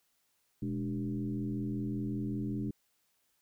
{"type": "tone with frequency modulation", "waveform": "sine", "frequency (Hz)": 207.7, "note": "G#3", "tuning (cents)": 0, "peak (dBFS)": -32, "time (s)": [0.62, 2.71], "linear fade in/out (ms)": 5, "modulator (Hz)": 85.3, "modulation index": 1.3, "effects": ["white hiss -75 dBFS RMS until 3.41 s"]}